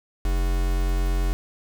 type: tone with quantisation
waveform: triangle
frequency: 44.71 Hz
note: F1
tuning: 41 cents sharp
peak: -18 dBFS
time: 0.25-1.33 s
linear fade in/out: 0 ms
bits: 5
effects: none